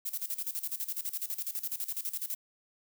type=noise with tremolo; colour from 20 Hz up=violet; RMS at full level=-34 dBFS; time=0.05-2.35 s; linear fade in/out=10 ms; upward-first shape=square; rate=12 Hz; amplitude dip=80%; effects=none

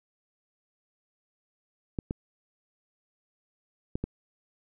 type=clicks; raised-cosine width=3 ms; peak=-17 dBFS; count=4; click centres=1.988 / 2.109 / 3.955 / 4.04 s; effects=none

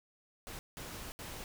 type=noise bursts at uneven times; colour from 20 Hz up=pink; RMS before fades=-45 dBFS; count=3; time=0.47-0.59 / 0.77-1.12 / 1.19-1.44 s; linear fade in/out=0 ms; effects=none

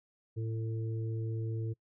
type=harmonic tone; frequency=111.9 Hz; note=A2; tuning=30 cents sharp; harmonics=1 / 3 / 4; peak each=-33 / -44 / -45 dBFS; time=0.36-1.74 s; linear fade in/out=20 ms; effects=noise-tail reverb RT60 0.1 s tail -24 dB re dry

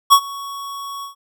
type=tone with ADSR envelope; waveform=square; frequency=1115 Hz; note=C#6; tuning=10 cents sharp; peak=-5 dBFS; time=0.1-1.15 s; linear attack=27 ms; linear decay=71 ms; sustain=-23 dB; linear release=120 ms; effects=none

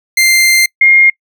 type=tone pair in turn; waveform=sawtooth / sine; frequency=2093 / 2130 Hz; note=C7 / C7; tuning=0 / +30 cents; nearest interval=unison; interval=30 cents; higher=second; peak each=-3 dBFS; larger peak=neither; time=0.17-0.66 / 0.81-1.1 s; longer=first; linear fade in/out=5 ms; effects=noise-tail reverb RT60 0.1 s tail -26 dB re dry

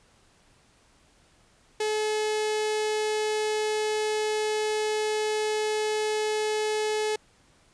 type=tone with notch filter; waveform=sawtooth; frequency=428.5 Hz; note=A4; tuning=46 cents flat; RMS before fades=-27 dBFS; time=1.8-7.16 s; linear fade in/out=5 ms; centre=1200 Hz; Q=1.9; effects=pink hiss -61 dBFS RMS until 7.73 s + resampled to 22050 Hz

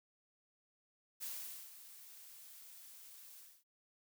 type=noise with ADSR envelope; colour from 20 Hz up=blue; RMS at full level=-43 dBFS; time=1.2-3.64 s; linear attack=28 ms; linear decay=470 ms; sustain=-13 dB; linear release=250 ms; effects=none

